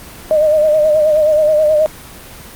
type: tone with vibrato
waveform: sine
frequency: 613 Hz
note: D#5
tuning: 26 cents flat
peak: -8 dBFS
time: 0.31-1.86 s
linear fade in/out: 0 ms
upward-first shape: sine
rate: 9.4 Hz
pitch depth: 49 cents each way
effects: pink hiss -34 dBFS RMS until 2.55 s + Opus 24 kbps